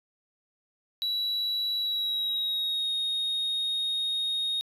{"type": "tone with pitch glide", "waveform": "sine", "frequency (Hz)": [3919, 3727], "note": ["B7", "A#7"], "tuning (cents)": [-14, -1], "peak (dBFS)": -24, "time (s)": [1.02, 4.61], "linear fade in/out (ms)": 0, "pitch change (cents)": -87, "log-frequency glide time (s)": [1.78, 2.91], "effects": ["tanh soft clip ceiling -25 dBFS", "11-bit"]}